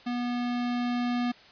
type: tone with level ramp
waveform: square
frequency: 243.2 Hz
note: B3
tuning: 26 cents flat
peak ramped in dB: -29 to -26 dBFS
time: 0.06-1.32 s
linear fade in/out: 10 ms
effects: white hiss -53 dBFS RMS until 1.51 s + resampled to 11025 Hz